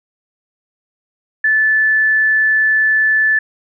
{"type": "tone", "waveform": "sine", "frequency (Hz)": 1745, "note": "A6", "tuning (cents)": -15, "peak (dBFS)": -10, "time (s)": [1.44, 3.39], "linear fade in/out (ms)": 5, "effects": []}